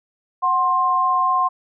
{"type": "tone pair together", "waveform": "sine", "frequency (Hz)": [740, 1055.9], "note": ["F#5", "C6"], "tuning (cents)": [0, 15], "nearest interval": "tritone", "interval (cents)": 615, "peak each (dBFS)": [-22, -16], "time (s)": [0.42, 1.49], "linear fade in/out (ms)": 20, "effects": []}